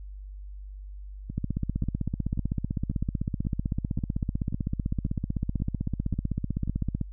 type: two click trains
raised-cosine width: 5 ms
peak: -15 / -21 dBFS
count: 90 / 11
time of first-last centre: 1.38-7.013 / 1.3-6.676 s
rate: 15.8 / 1.86 Hz
effects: added 49 Hz sine -38 dBFS peak until 7.12 s